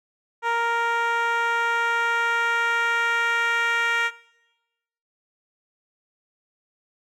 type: tone with band-pass filter sweep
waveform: 10% pulse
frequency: 466.2 Hz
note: A#4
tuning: in tune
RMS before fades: -23 dBFS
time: 0.42-4.11 s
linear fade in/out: 50 ms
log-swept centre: 950 to 1800 Hz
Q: 1.4
effects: noise-tail reverb RT60 1.0 s tail -19 dB re dry